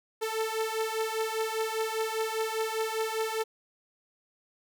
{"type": "beating tone pair", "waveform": "sawtooth", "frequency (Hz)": [440, 445], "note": ["A4", "A4"], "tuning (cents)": [0, 20], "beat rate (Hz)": 5, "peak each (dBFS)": -28, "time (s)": [0.21, 3.44], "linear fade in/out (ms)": 20, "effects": []}